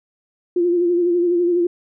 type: tone with vibrato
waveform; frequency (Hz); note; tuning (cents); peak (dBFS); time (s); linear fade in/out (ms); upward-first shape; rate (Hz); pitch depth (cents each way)
sine; 349.2; F4; 0; -14; 0.56-1.67; 5; sine; 12; 43
effects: none